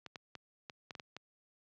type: clicks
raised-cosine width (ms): 0.2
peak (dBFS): -27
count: 8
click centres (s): 0.063 / 0.158 / 0.353 / 0.698 / 0.908 / 0.952 / 0.998 / 1.166
effects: high-pass 100 Hz 12 dB/octave + low-pass 5000 Hz 12 dB/octave